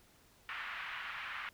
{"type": "band-pass noise", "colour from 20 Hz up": "pink", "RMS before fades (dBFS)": -43, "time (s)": [0.49, 1.49], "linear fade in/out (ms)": 0, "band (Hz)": [1200, 2600], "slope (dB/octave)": 24, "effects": ["pink hiss -65 dBFS RMS until 1.53 s"]}